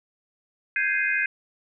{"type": "chord", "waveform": "sine", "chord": "Ab major seventh", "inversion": "third", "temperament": "equal", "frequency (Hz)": [1568, 1661.2, 2093, 2489], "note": ["G6", "Ab6", "C7", "Eb7"], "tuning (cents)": [0, 0, 0, 0], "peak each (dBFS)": -27, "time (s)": [0.76, 1.26], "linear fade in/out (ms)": 2, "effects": []}